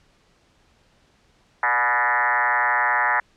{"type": "tone with frequency modulation", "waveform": "sine", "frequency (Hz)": 1361, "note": "F6", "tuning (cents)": -45, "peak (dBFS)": -17, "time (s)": [1.63, 3.2], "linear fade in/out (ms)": 2, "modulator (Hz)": 127, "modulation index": 4.7, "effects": ["pink hiss -60 dBFS RMS until 3.36 s", "low-pass 6000 Hz 12 dB/octave"]}